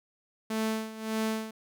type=tone with tremolo; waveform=sawtooth; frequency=220 Hz; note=A3; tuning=in tune; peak=-23 dBFS; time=0.5-1.51 s; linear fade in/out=5 ms; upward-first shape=sine; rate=1.7 Hz; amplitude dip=80%; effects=none